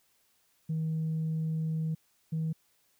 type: tone pair in turn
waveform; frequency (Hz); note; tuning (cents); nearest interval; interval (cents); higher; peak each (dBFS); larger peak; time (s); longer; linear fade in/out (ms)
sine; 159.2 / 159.88; D#3 / D#3; +40 / +47; unison; 7; second; -27; neither; 0.69-1.95 / 2.32-2.53; first; 10
effects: tanh soft clip ceiling -26 dBFS + white hiss -70 dBFS RMS until 2.99 s